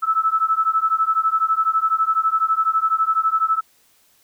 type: beating tone pair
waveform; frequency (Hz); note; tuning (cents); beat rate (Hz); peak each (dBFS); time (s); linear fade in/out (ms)
sine; 1304 / 1316; E6 / E6; -19 / -3; 12; -19; 0.02-3.61; 20
effects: white hiss -58 dBFS RMS until 4.23 s